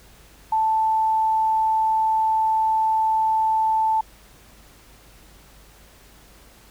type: tone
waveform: sine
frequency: 880 Hz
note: A5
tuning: in tune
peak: -17 dBFS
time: 0.52-4.01 s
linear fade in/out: 5 ms
effects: added 50 Hz sine -52 dBFS peak until 6.7 s + pink hiss -51 dBFS RMS until 6.7 s